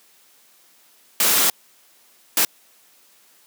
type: noise bursts at uneven times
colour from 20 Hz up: white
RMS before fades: -17 dBFS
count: 2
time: 1.2-1.5 / 2.37-2.45 s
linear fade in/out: 2 ms
effects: white hiss -55 dBFS RMS until 3.46 s + high-pass 200 Hz 12 dB/octave